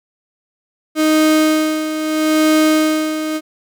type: tone with tremolo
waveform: 35% pulse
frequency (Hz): 311.1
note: D#4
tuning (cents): 0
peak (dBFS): -8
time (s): 0.95-3.41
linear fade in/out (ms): 50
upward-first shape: sine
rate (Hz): 0.77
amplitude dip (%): 65
effects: none